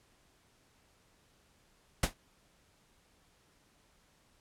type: noise with exponential decay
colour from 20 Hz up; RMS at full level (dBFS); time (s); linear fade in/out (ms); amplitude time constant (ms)
pink; -23; 2.03-2.14; 5; 22
effects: pink hiss -68 dBFS RMS until 4.4 s + low-pass 11000 Hz 12 dB/octave